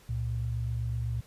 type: tone pair together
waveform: sine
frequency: 67.25 / 115.3 Hz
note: C2 / A#2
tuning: +48 / -19 cents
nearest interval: major sixth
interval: 933 cents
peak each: -34 / -30 dBFS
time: 0.09-1.21 s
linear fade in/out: 5 ms
effects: pink hiss -58 dBFS RMS until 1.26 s + resampled to 32000 Hz